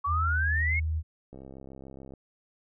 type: exponential sweep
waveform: sine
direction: up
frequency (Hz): 1113 to 2217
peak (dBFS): -26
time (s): 0.04-0.8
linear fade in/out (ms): 10
type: tone with pitch glide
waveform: sine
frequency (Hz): 82.1 to 79.07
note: E2 to D#2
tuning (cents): -6 to +28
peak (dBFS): -26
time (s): 0.06-1.03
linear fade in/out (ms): 50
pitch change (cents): -66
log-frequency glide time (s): 0.25-0.3
type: click train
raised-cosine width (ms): 2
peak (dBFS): -32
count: 55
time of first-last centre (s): 1.33-2.137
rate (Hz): 66.9
effects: none

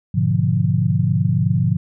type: chord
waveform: sine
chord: G# diminished seventh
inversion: none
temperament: equal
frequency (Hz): 103.83 / 123.47 / 146.83 / 174.61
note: G#2 / B2 / D3 / F3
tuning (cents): 0 / 0 / 0 / 0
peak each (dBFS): -20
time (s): 0.14-1.77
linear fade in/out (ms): 10
effects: none

